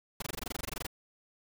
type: noise bursts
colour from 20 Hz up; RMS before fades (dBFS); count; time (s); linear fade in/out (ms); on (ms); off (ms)
pink; -36; 16; 0.2-0.867; 5; 22; 21
effects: none